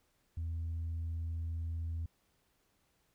sine tone, 82.41 Hz, E2, in tune, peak -33 dBFS, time 0.37-2.06 s, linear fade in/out 5 ms, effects tanh soft clip ceiling -33 dBFS + pink hiss -75 dBFS RMS until 3.14 s

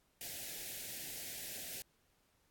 white band-stop noise, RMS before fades -45 dBFS, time 0.21-1.82 s, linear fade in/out 0 ms, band 780 to 1600 Hz, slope 48 dB/octave, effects pink hiss -75 dBFS RMS until 2.5 s + AAC 64 kbps

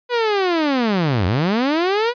sawtooth linear two-way sweep, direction down then up, 496.7 to 84.2 to 496.7 Hz, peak -12 dBFS, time 0.09-2.14 s, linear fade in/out 50 ms, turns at 1.26 s, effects resampled to 11025 Hz

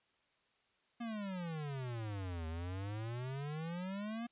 square exponential two-way sweep, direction down then up, 240 to 79.1 to 240 Hz, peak -40 dBFS, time 1-4.27 s, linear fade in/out 10 ms, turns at 2.47 s, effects white hiss -75 dBFS RMS until 4.31 s + resampled to 8000 Hz

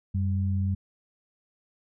sine tone pair together, 92.74 / 196.5 Hz, F#2 / G3, +5 / +4 cents, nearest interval octave + minor second, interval 1299 cents, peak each -24 / -31 dBFS, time 0.14-0.75 s, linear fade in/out 10 ms, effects none

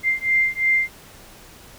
sine beating tone pair, 2093 / 2095.9 Hz, C7 / C7, 0 / +2 cents, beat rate 2.9 Hz, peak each -20 dBFS, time 0.03-0.9 s, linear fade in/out 50 ms, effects pink hiss -45 dBFS RMS until 1.78 s

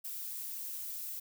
violet noise with flanger, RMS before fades -41 dBFS, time 0.04-1.2 s, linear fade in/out 10 ms, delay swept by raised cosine 1.9 to 6.2 ms, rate 3.4 Hz, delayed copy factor -0.55, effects none

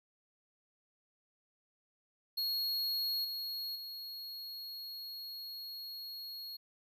square tone with level steps, 4309 Hz, C#8, 50 cents flat, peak -33 / -38 / -43 dBFS, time 2.37-6.57 s, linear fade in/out 10 ms, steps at 3.24 / 3.75 s, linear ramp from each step 10 ms, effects none

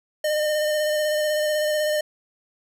square tone with vibrato, 607 Hz, D#5, 43 cents flat, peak -21 dBFS, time 0.24-2.01 s, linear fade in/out 5 ms, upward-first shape square, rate 16 Hz, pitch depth 15 cents each way, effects none

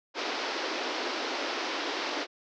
pink band-pass noise, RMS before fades -33 dBFS, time 0.14-2.27 s, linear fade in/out 50 ms, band 280 to 5500 Hz, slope 48 dB/octave, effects none

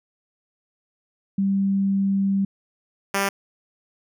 sine / 5% pulse tone pair in turn, 196 / 197.59 Hz, G3 / G3, 0 / +14 cents, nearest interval unison, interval 14 cents, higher second, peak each -18 / -9 dBFS, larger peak second, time 1.38-2.45 / 3.14-3.29 s, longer first, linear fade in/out 5 ms, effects none

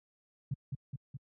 sine tone with echo, 134.8 Hz, C#3, 48 cents flat, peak -30 dBFS, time 0.51-0.54 s, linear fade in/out 5 ms, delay 210 ms, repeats 3, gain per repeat -3 dB, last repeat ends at 1.17 s, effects high-pass 60 Hz 12 dB/octave

